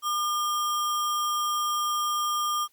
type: tone with sample-and-hold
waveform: sine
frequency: 1203 Hz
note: D6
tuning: 41 cents sharp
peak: -24 dBFS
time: 0.02-2.68 s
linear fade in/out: 50 ms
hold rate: 4410 Hz
effects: white hiss -66 dBFS RMS until 2.72 s + Opus 48 kbps